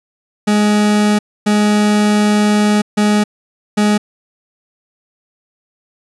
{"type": "tone bursts at uneven times", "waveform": "40% pulse", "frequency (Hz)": 209.1, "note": "G#3", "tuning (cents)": 12, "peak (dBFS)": -9, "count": 4, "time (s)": [[0.47, 1.19], [1.46, 2.82], [2.97, 3.24], [3.77, 3.98]], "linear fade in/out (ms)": 10, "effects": ["resampled to 24000 Hz"]}